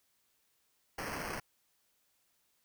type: noise with sample-and-hold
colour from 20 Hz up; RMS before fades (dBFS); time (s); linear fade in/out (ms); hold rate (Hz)
blue; -40; 0.98-1.4; 5; 3675
effects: white hiss -75 dBFS RMS until 2.64 s